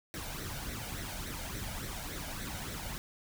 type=noise with flanger; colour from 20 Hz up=pink; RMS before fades=-40 dBFS; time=0.14-2.98 s; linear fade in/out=0 ms; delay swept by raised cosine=0.5 to 1.38 ms; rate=3.5 Hz; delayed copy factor=+0.6; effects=none